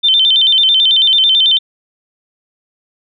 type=tone with vibrato; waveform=sine; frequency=3322 Hz; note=G#7; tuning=in tune; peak=-7 dBFS; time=0.03-1.59 s; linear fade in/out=20 ms; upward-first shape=square; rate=9.1 Hz; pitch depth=130 cents each way; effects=none